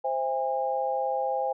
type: chord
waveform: sine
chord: C augmented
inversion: none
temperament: equal with one note detuned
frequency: 523.3 / 659.3 / 812.1 Hz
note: C5 / E5 / G#5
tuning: 0 / 0 / -39 cents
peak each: -29 / -33 / -28 dBFS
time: 0.04-1.53 s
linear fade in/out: 10 ms
effects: none